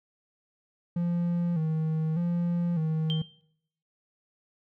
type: tone with vibrato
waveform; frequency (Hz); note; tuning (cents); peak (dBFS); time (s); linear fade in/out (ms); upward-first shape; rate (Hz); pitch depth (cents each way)
triangle; 165.4; E3; +6; -23; 0.96-3.22; 5; square; 0.83; 77
type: tone with exponential decay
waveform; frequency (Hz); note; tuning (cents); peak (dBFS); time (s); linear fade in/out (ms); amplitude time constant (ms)
sine; 3153; G7; +9; -28; 3.1-3.41; 0; 67
effects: noise-tail reverb RT60 0.7 s tail -21 dB re dry